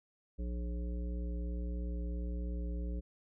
harmonic tone with a mistuned harmonic, 60 Hz, B1, 49 cents flat, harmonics 1 / 3 / 5 / 7 / 9, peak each -35 / -45 / -49 / -52 / -54 dBFS, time 0.38-3.01 s, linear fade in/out 20 ms, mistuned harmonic 1, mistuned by -44 cents, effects none

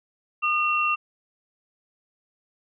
sine tone pair together, 1216 / 2724 Hz, D#6 / F7, -40 / -44 cents, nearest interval octave + major second, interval 1396 cents, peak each -23 dBFS, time 0.42-0.96 s, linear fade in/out 20 ms, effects none

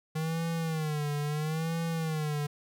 square tone with vibrato, 155.9 Hz, D#3, 4 cents sharp, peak -30 dBFS, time 0.15-2.47 s, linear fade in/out 10 ms, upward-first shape sine, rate 0.75 Hz, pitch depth 110 cents each way, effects none

